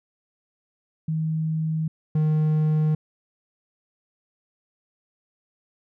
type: tone pair in turn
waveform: sine / triangle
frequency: 158.5 / 154.43 Hz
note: D#3 / D#3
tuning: +32 / -13 cents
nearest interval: unison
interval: 45 cents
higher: first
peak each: -22 / -16 dBFS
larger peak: second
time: 1.08-1.88 / 2.15-2.95 s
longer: neither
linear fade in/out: 5 ms
effects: none